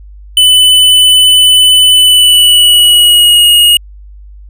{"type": "tone with pitch glide", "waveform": "square", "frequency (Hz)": [3003, 2874], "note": ["F#7", "F7"], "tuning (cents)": [25, 49], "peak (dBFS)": -3, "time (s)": [0.37, 3.77], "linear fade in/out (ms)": 2, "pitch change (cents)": -76, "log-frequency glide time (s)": [1.96, 3.48], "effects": ["added 50 Hz sine -29 dBFS peak until 4.49 s"]}